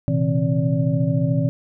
sine tone cluster, 119.3 / 133.1 / 162.2 / 267.1 / 576 Hz, A#2 / C3 / E3 / C4 / D5, +41 / +30 / -28 / +36 / -34 cents, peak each -23 / -22 / -21 / -25 / -28 dBFS, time 0.08-1.49 s, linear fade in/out 0 ms, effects none

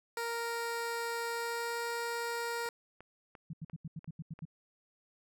15% pulse tone with pitch glide, 466.2 to 468.9 Hz, A#4 to A#4, 0 to +10 cents, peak -28 dBFS, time 0.17-2.69 s, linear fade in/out 2 ms, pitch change +10 cents, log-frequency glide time 1.27-1.8 s
click train, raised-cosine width 0.5 ms, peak -36 dBFS, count 6, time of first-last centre 2.66-4.39 s, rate 2.89 Hz
sine tone bursts, 160 Hz, D#3, 49 cents sharp, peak -38 dBFS, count 9, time 3.5-4.453 s, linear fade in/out 5 ms, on 33 ms, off 82 ms
effects none

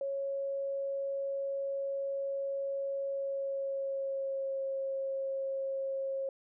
sine tone with pitch glide, 551 to 540.6 Hz, C#5 to C#5, -11 to -44 cents, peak -32 dBFS, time 0.01-6.29 s, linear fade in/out 2 ms, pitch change -33 cents, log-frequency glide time 3.08-4.62 s, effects none

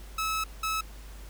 sawtooth tone bursts at uneven times, 1297 Hz, E6, 28 cents flat, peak -24 dBFS, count 2, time 0.18-0.44 / 0.63-0.81 s, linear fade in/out 5 ms, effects added 50 Hz sine -42 dBFS peak until 1.29 s + pink hiss -52 dBFS RMS until 1.29 s

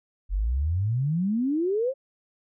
sine exponential sweep, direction up, 43.65 to 554.4 Hz, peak -22 dBFS, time 0.29-1.94 s, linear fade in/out 50 ms, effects none

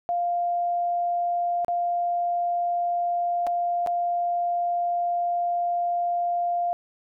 sine tone with dropouts, 698.5 Hz, F5, in tune, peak -22 dBFS, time 0.09-6.73 s, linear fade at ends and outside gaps 0 ms, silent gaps 1.647-1.682 / 3.467-3.471 / 3.863-3.872 s, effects none

